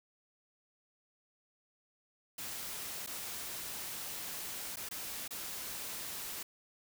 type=noise with dropouts; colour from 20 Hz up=white; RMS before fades=-42 dBFS; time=2.38-6.43 s; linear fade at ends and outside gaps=5 ms; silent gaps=3.064-3.072 / 4.759-4.769 / 4.889-4.91 / 5.279-5.307 s; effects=none